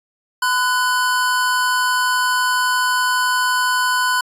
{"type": "tone pair together", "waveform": "square", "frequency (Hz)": [1011.8, 1480], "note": ["B5", "F#6"], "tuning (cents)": [42, 0], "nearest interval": "perfect fifth", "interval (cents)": 658, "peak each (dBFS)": -19, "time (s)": [0.42, 4.21], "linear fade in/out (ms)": 5, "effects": ["resampled to 32000 Hz"]}